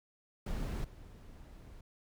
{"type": "noise with level steps", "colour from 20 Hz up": "brown", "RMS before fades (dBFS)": [-37, -52], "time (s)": [0.46, 1.81], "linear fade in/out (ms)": 5, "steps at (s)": 0.84, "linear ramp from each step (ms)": 5, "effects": []}